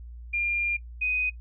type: tone pair in turn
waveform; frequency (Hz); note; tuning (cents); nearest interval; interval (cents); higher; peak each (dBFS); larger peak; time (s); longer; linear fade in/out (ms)
sine; 2400 / 2499; D7 / D#7; +37 / +7; minor second; 70; second; -24; neither; 0.33-0.77 / 1.01-1.3; first; 10
effects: noise-tail reverb RT60 0.1 s tail -18 dB re dry + added 59 Hz sine -39 dBFS peak until 1.4 s